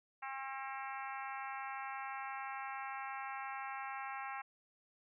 harmonic tone with a mistuned harmonic, 268.7 Hz, C4, 46 cents sharp, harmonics 3 / 4 / 5 / 6 / 7 / 8 / 9 / 10, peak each -45 / -47 / -49 / -51 / -52 / -53 / -54 / -55 dBFS, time 0.22-4.42 s, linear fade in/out 10 ms, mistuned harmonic 9, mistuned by -60 cents, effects none

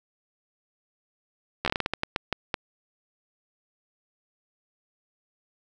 slowing click train, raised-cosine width 0.3 ms, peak -9 dBFS, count 13, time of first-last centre 1.65-2.542 s, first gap 12 ms, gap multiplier 1.3, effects none

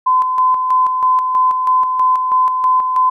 sine tone with tremolo, 1021 Hz, C6, 43 cents flat, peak -9 dBFS, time 0.06-3.1 s, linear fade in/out 10 ms, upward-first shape square, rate 3.1 Hz, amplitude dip 45%, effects none

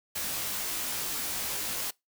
white noise with comb filter, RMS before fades -33 dBFS, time 0.15-1.91 s, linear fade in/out 10 ms, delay 18 ms, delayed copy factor -1, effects noise-tail reverb RT60 0.2 s tail -25 dB re dry

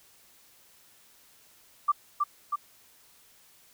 sine tone with echo, 1174.7 Hz, D6, in tune, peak -19 dBFS, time 1.88-1.92 s, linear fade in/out 10 ms, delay 320 ms, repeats 2, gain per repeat -3 dB, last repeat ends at 2.56 s, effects white hiss -59 dBFS RMS until 3.73 s

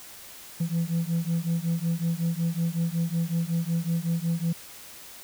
sine beating tone pair, 164.81 / 170.21 Hz, E3 / F3, 0 / -44 cents, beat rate 5.4 Hz, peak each -25 dBFS, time 0.6-4.53 s, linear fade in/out 10 ms, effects tanh soft clip ceiling -21 dBFS + white hiss -45 dBFS RMS until 5.23 s

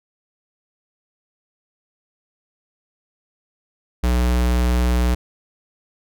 square tone, 61 Hz, B1, 21 cents flat, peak -16 dBFS, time 4.03-5.15 s, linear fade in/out 10 ms, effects none

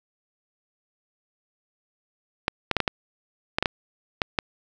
clicks, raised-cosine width 0.3 ms, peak -5 dBFS, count 10, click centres 2.481 / 2.713 / 2.767 / 2.803 / 2.878 / 3.585 / 3.626 / 3.658 / 4.218 / 4.388 s, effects none

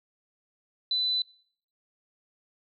sine tone, 4000 Hz, B7, 21 cents sharp, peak -24 dBFS, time 0.91-1.22 s, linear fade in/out 2 ms, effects noise-tail reverb RT60 0.6 s tail -23 dB re dry

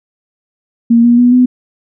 sine tone with pitch steps, 233.1 / 238.7 / 244.4 / 250.3 Hz, A#3 / A#3 / B3 / B3, 0 / +41 / -18 / +23 cents, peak -4 dBFS, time 0.9-1.46 s, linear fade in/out 10 ms, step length 140 ms, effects none

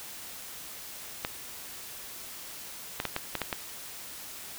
clicks, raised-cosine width 0.3 ms, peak -13 dBFS, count 7, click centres 1.249 / 3.001 / 3.053 / 3.164 / 3.353 / 3.417 / 3.528 s, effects white hiss -43 dBFS RMS until 4.58 s

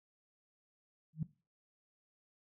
sine tone with exponential growth, 157 Hz, D#3, 16 cents sharp, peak -29 dBFS, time 1.13-1.23 s, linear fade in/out 5 ms, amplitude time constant 20 ms, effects noise-tail reverb RT60 0.3 s tail -17 dB re dry

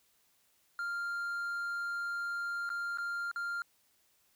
triangle tone with dropouts, 1396 Hz, F6, 1 cent flat, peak -32 dBFS, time 0.79-3.62 s, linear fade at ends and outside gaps 1 ms, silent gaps 2.692-2.701 / 2.974-2.984 / 3.314-3.36 s, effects white hiss -71 dBFS RMS until 4.35 s

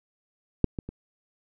clicks, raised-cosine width 3 ms, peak -6 / -18 / -23 dBFS, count 3, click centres 0.643 / 0.788 / 0.89 s, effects none

